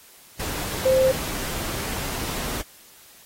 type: tone in noise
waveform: sine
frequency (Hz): 523.3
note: C5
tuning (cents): 0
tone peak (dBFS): -15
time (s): 0.85-1.12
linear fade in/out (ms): 10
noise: pink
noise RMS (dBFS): -30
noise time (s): 0.39-2.62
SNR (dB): +12
effects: white hiss -50 dBFS RMS until 3.25 s + AAC 48 kbps